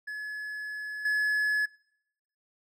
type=tone with level steps; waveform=triangle; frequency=1704 Hz; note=G#6; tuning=44 cents sharp; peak=-32 / -22 dBFS; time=0.07-1.66 s; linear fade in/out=10 ms; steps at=1.05 s; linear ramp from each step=5 ms; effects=noise-tail reverb RT60 0.8 s tail -24 dB re dry